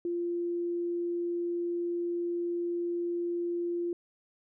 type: tone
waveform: sine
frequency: 346.1 Hz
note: F4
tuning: 16 cents flat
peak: -29 dBFS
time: 0.05-3.93 s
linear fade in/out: 2 ms
effects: none